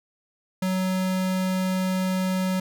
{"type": "tone", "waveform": "square", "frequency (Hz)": 186.5, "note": "F#3", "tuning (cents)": 14, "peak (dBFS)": -23, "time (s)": [0.62, 2.6], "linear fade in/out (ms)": 5, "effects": []}